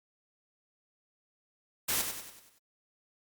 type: noise with echo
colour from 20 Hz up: white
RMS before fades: -30 dBFS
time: 1.88-2.02 s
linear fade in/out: 10 ms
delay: 95 ms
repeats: 6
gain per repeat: -6 dB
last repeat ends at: 2.59 s
effects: Opus 48 kbps